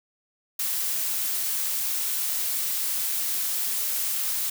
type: noise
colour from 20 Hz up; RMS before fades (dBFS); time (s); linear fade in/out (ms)
blue; -27; 0.59-4.5; 5
effects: none